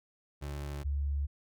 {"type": "tone pair in turn", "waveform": ["30% pulse", "sine"], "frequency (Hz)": [71.8, 70.98], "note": ["D2", "C#2"], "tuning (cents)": [-39, 42], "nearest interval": "unison", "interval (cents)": 19, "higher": "first", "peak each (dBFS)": [-34, -29], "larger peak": "second", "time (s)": [[0.41, 0.84], [0.84, 1.27]], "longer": "neither", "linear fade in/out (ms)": 20, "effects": []}